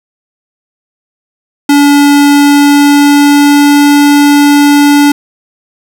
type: tone with pitch glide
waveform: square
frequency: 286.6 to 288.6 Hz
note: D4 to D4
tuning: -42 to -30 cents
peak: -3 dBFS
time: 1.69-5.12 s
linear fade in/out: 5 ms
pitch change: +12 cents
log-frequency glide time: 2.29-3.86 s
effects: 7-bit